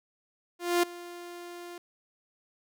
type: tone with ADSR envelope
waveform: sawtooth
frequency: 349.2 Hz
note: F4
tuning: in tune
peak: -17 dBFS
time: 0.59-1.78 s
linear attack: 240 ms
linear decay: 7 ms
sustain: -20 dB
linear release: 3 ms
effects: none